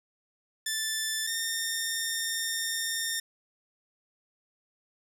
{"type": "tone pair in turn", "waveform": "10% pulse", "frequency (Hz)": [1760, 1821], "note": ["A6", "A#6"], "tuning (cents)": [0, -41], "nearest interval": "minor second", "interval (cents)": 59, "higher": "second", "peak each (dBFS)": -20, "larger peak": "neither", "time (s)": [[0.66, 1.27], [1.27, 3.2]], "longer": "second", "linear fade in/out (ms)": 5, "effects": []}